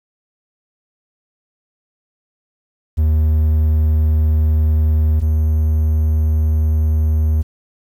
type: tone pair in turn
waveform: triangle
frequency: 77.6 / 77.6 Hz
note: D#2 / D#2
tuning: -4 / -4 cents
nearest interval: unison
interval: 0 cents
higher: neither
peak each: -9 / -10 dBFS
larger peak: first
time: 2.97-5.21 / 5.21-7.43 s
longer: first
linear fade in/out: 20 ms
effects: 8-bit